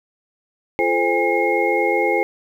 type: tone cluster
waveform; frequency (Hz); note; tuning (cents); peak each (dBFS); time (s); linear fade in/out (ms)
sine; 345.6 / 434.1 / 519 / 813 / 2150; F4 / A4 / C5 / G#5 / C7; -18 / -23 / -14 / -37 / +47; -22; 0.79-2.23; 0
effects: 8-bit